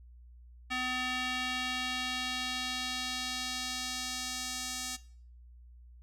square tone with band-pass filter sweep, 253.5 Hz, B3, 45 cents sharp, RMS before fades -36 dBFS, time 0.7-4.97 s, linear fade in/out 20 ms, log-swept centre 2400 to 6600 Hz, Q 1.3, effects noise-tail reverb RT60 0.5 s tail -19 dB re dry + added 60 Hz sine -51 dBFS peak until 6.02 s

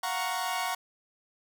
sawtooth chord, Gb major seventh, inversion third, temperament equal, 698.5 / 740 / 932.3 / 1108.7 Hz, F5 / Gb5 / Bb5 / Db6, 0 / 0 / 0 / 0 cents, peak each -34 / -30 / -31 / -31 dBFS, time 0.03-0.75 s, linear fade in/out 5 ms, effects none

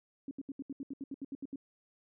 sine tone bursts, 274.8 Hz, C#4, 15 cents flat, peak -37 dBFS, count 13, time 0.28-1.559 s, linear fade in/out 2 ms, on 31 ms, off 73 ms, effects none

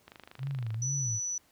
click train, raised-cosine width 0.3 ms, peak -31 dBFS, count 18, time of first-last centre 0.08-0.744 s, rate 25.6 Hz
sine tone with vibrato, 123.6 Hz, B2, 2 cents sharp, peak -31 dBFS, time 0.38-1.2 s, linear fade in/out 50 ms, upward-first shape sine, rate 2.2 Hz, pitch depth 210 cents each way
sine tone, 5940 Hz, F#8, 6 cents sharp, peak -31 dBFS, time 0.82-1.38 s, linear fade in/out 2 ms
effects pink hiss -65 dBFS RMS until 1.51 s + high-pass 60 Hz 12 dB/octave

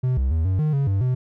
triangle tone with pitch steps, 127.5 / 65.5 / 80.5 / 94.1 / 153.2 / 138.9 / 97.7 / 127 Hz, C3 / C2 / E2 / F#2 / D#3 / C#3 / G2 / B2, -44 / +2 / -41 / +30 / -27 / +4 / -5 / +49 cents, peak -16 dBFS, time 0.03-1.15 s, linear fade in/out 10 ms, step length 140 ms, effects none

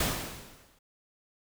pink noise with exponential decay, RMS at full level -26 dBFS, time 0-0.79 s, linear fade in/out 5 ms, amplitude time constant 170 ms, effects none

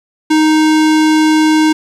square tone, 311.1 Hz, D#4, in tune, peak -8 dBFS, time 0.3-1.73 s, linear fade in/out 10 ms, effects low-pass 8000 Hz 12 dB/octave + 7-bit

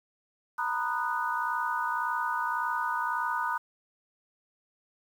sine chord, B major seventh, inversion third, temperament just, 926 / 987.8 / 1234.7 / 1481.6 Hz, A#5 / B5 / D#6 / F#6, -12 / 0 / -14 / +2 cents, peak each -33 dBFS, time 0.58-3.58 s, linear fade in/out 10 ms, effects 9-bit

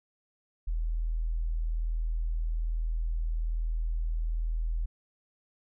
sine tone, 40.59 Hz, E1, 26 cents flat, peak -27 dBFS, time 0.67-4.86 s, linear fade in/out 10 ms, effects none

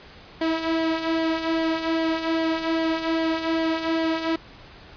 sawtooth tone with flanger, 324.8 Hz, E4, 26 cents flat, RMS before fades -24 dBFS, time 0.41-4.36 s, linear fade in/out 5 ms, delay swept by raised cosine 0.75 to 3.05 ms, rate 2.5 Hz, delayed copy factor -0.5, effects pink hiss -46 dBFS RMS until 4.96 s + resampled to 11025 Hz

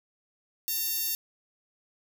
10% pulse tone with high-pass filter, 910 Hz, A#5, 42 cents flat, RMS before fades -30 dBFS, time 0.68-1.15 s, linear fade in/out 0 ms, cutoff 9700 Hz, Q 0.64, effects none

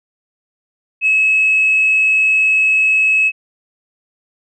sine tone, 2579 Hz, E7, 39 cents flat, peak -9 dBFS, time 1.01-3.32 s, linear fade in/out 50 ms, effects tanh soft clip ceiling -5 dBFS

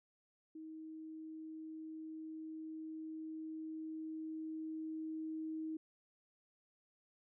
sine tone with level ramp, 316.4 Hz, D#4, 29 cents sharp, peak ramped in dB -47 to -39 dBFS, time 0.55-5.77 s, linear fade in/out 5 ms, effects none

